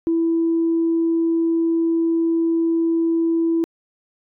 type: tone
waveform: sine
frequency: 330.9 Hz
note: E4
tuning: 7 cents sharp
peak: -15 dBFS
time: 0.07-3.64 s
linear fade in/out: 0 ms
effects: tanh soft clip ceiling -11 dBFS